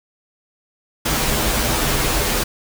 pink noise with comb filter, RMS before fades -19 dBFS, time 1.05-2.44 s, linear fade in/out 10 ms, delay 11 ms, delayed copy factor -0.8, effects none

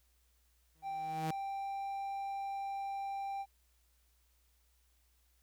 sawtooth tone with exponential growth, 159.7 Hz, D#3, 45 cents sharp, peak -30 dBFS, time 0.75-1.31 s, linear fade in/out 5 ms, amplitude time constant 120 ms
triangle tone with pitch glide, 784 to 789 Hz, G5 to G5, 0 to +11 cents, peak -35 dBFS, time 0.82-3.46 s, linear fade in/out 50 ms, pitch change +11 cents, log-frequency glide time 0.99-2.11 s
effects added 60 Hz sine -70 dBFS peak until 5.42 s + white hiss -75 dBFS RMS until 5.42 s

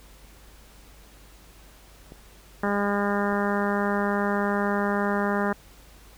clicks, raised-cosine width 2 ms, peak -29 dBFS, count 3, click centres 2.121 / 2.672 / 3.326 s
harmonic tone, 202.6 Hz, G#3, 43 cents flat, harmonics 1 / 2 / 3 / 4 / 5 / 6 / 7 / 8 / 9, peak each -26 / -29 / -31 / -32 / -33 / -34 / -34 / -35 / -36 dBFS, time 2.63-5.53 s, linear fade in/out 5 ms
effects added 50 Hz sine -51 dBFS peak until 6.17 s + pink hiss -53 dBFS RMS until 6.17 s

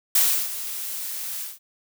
blue noise with ADSR envelope, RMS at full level -17 dBFS, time 0.15-1.59 s, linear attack 5 ms, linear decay 330 ms, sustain -14 dB, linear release 180 ms, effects none

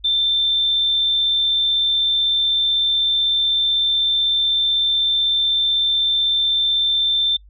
sine tone, 3562 Hz, A7, 21 cents sharp, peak -15 dBFS, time 0.04-7.37 s, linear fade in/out 10 ms, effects noise-tail reverb RT60 0.1 s tail -25 dB re dry + added 50 Hz sine -43 dBFS peak until 7.49 s

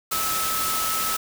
sine tone in noise, 1300 Hz, E6, 24 cents flat, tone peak -27 dBFS, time 0.11-1.17 s, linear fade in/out 10 ms, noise white, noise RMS -26 dBFS, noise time 0.11-1.17 s, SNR -4 dB, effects none

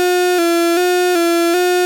35% pulse tone with vibrato, 349.2 Hz, F4, in tune, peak -10 dBFS, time 0-1.85 s, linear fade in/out 0 ms, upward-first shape square, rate 1.3 Hz, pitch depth 50 cents each way, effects none

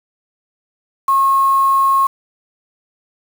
sine tone with quantisation, 1085 Hz, C#6, 37 cents flat, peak -10 dBFS, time 1.08-2.07 s, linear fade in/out 5 ms, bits 5, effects none

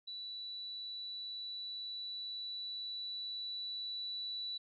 sine tone with level ramp, 3951 Hz, B7, in tune, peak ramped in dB -42 to -38 dBFS, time 0.07-4.58 s, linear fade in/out 10 ms, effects none

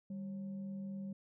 sine tone with frequency modulation, 196 Hz, G3, in tune, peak -40 dBFS, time 0.1-1.13 s, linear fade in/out 5 ms, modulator 348 Hz, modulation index 0.28, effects none

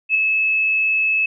sine tone with ADSR envelope, 2598 Hz, E7, 26 cents flat, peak -11 dBFS, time 0.09-1.26 s, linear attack 59 ms, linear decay 4 ms, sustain -4 dB, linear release 5 ms, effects none

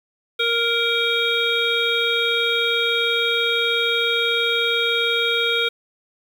harmonic tone, 466.5 Hz, A#4, 1 cent sharp, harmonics 1 / 3 / 5 / 7 / 8, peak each -24 / -24 / -24 / -24 / -24 dBFS, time 0.39-5.69 s, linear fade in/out 10 ms, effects 7-bit

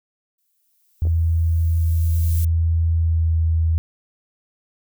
violet noise with exponential growth, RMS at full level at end -31 dBFS, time 0.38-2.45 s, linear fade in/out 5 ms, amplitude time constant 450 ms
sine tone with pitch glide, 82.41 to 81.32 Hz, E2 to E2, 0 to -23 cents, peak -15 dBFS, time 1.02-3.78 s, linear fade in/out 0 ms, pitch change -23 cents, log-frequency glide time 2.97-3.34 s
clicks, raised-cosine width 2 ms, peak -23 dBFS, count 2, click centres 1.053 / 1.07 s
effects none

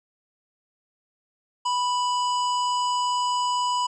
harmonic tone, 987.8 Hz, B5, in tune, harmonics 1 / 3 / 5 / 7 / 8, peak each -22 / -32 / -36 / -39 / -40 dBFS, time 1.65-3.87 s, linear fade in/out 10 ms, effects none

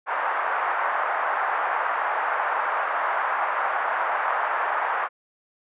pink band-pass noise, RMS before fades -25 dBFS, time 0.06-5.09 s, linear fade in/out 50 ms, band 740 to 1600 Hz, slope 24 dB/octave, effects resampled to 8000 Hz

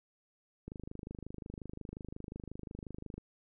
click train, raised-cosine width 3 ms, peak -30 dBFS, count 65, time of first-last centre 0.68-3.18 s, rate 25.6 Hz, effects none

